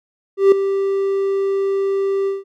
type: tone with ADSR envelope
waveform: triangle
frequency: 392 Hz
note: G4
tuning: in tune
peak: -3 dBFS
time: 0.37-2.44 s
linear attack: 150 ms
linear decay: 3 ms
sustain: -11 dB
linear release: 170 ms
effects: none